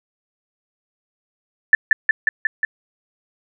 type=tone with echo; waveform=sine; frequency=1760 Hz; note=A6; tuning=in tune; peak=-6 dBFS; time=1.73-1.75 s; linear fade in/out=2 ms; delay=180 ms; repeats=5; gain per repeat=-2 dB; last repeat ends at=2.65 s; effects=none